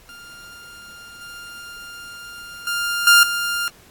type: tone with level steps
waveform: sawtooth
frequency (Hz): 1400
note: F6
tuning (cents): +4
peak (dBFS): -35 / -31 / -17 / -5 / -17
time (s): 0.09-3.68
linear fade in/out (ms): 0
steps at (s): 1.21 / 2.67 / 3.07 / 3.23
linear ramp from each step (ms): 2
effects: pink hiss -50 dBFS RMS until 3.9 s + AAC 64 kbps